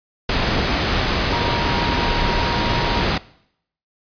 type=tone in noise; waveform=sine; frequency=945 Hz; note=A#5; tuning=23 cents sharp; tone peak=-24 dBFS; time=1.32-3.03 s; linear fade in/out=5 ms; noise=pink; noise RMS=-19 dBFS; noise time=0.29-3.18 s; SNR=-8 dB; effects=noise-tail reverb RT60 0.7 s tail -20 dB re dry + resampled to 11025 Hz